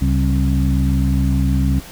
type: harmonic tone with a mistuned harmonic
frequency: 67.1 Hz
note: C2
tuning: 44 cents sharp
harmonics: 1 / 2 / 3 / 4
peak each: -16 / -19 / -21 / -22 dBFS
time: 0.01-1.8 s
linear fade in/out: 10 ms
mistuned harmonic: 3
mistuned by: -69 cents
effects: pink hiss -37 dBFS RMS until 1.91 s